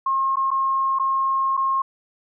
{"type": "tone with dropouts", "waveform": "sine", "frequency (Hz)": 1074, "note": "C6", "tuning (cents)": 45, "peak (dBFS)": -18, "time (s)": [0.06, 1.82], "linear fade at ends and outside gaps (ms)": 5, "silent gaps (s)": [[0.358, 0.368], [0.506, 0.513], [0.988, 0.996], [1.569, 1.574]], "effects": []}